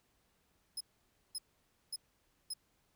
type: tone bursts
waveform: 25% pulse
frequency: 5110 Hz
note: D#8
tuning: 45 cents sharp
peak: -33 dBFS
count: 4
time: 0.77-2.538 s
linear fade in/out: 5 ms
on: 37 ms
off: 540 ms
effects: pink hiss -75 dBFS RMS until 2.95 s